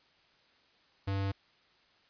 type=tone; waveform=square; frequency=98 Hz; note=G2; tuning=in tune; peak=-31 dBFS; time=1.07-1.32 s; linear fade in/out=10 ms; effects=white hiss -66 dBFS RMS until 2.09 s + resampled to 11025 Hz